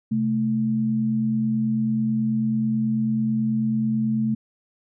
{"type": "tone pair together", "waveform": "sine", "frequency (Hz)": [130.81, 220], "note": ["C3", "A3"], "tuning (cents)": [0, 0], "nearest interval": "major sixth", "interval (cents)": 900, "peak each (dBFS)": [-28, -20], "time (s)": [0.11, 4.35], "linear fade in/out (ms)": 10, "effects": []}